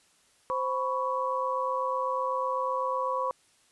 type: tone cluster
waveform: sine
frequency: 522 / 988 / 1116 Hz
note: C5 / B5 / C#6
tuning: -4 / 0 / +11 cents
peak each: -31 dBFS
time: 0.5-3.31 s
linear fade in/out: 0 ms
effects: white hiss -64 dBFS RMS until 3.71 s + resampled to 24000 Hz